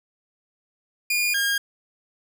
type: tone pair in turn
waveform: sawtooth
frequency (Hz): 2428 / 1620.5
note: D#7 / G#6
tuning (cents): -43 / -43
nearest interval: perfect fifth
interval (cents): 700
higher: first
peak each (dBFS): -17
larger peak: neither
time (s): 1.1-1.34 / 1.34-1.58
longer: neither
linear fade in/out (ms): 5
effects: none